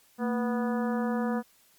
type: harmonic tone with a mistuned harmonic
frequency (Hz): 245.2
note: B3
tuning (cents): -12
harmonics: 1 / 2 / 3 / 4 / 5 / 6 / 7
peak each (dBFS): -27 / -33 / -37 / -39 / -41 / -43 / -44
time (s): 0.18-1.43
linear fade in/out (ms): 50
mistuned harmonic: 1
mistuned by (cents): -130
effects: white hiss -62 dBFS RMS until 1.78 s + MP3 96 kbps